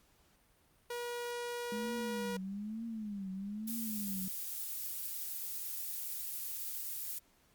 sawtooth tone, 480.5 Hz, B4, 48 cents flat, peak -34 dBFS, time 0.9-2.37 s, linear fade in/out 5 ms
sine tone with vibrato, 208.3 Hz, G#3, 5 cents sharp, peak -38 dBFS, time 1.72-4.28 s, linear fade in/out 2 ms, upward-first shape triangle, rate 1.1 Hz, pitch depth 190 cents each way
violet noise, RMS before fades -40 dBFS, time 3.67-7.19 s, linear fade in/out 10 ms
effects pink hiss -69 dBFS RMS until 7.54 s + Opus 48 kbps

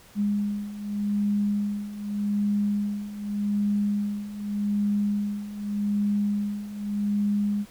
sine beating tone pair, 204.6 / 205.44 Hz, G#3 / G#3, -26 / -19 cents, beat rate 0.84 Hz, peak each -29 / -25 dBFS, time 0.15-7.66 s, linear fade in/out 50 ms, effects pink hiss -52 dBFS RMS until 7.7 s

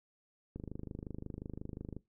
click train, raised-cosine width 3 ms, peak -29 dBFS, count 37, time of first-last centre 0.56-1.966 s, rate 25.6 Hz, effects noise-tail reverb RT60 0.2 s tail -20 dB re dry

